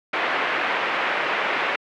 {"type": "low-pass noise", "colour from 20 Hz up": "white", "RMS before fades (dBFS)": -23, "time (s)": [0.13, 1.76], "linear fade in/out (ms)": 5, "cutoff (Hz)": 2400, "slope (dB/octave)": 24, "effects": ["high-pass 400 Hz 12 dB/octave"]}